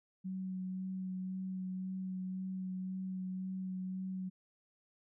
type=tone with vibrato; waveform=sine; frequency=186.9 Hz; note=F#3; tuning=18 cents sharp; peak=-37 dBFS; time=0.24-4.3 s; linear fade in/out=20 ms; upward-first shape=sine; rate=1.9 Hz; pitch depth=13 cents each way; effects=none